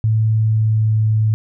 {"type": "tone with pitch glide", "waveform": "sine", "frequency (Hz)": [110, 108.93], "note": ["A2", "A2"], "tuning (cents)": [0, -17], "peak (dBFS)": -12, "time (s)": [0.04, 1.34], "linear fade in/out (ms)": 0, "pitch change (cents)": -17, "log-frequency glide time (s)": [0.27, 1.04], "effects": []}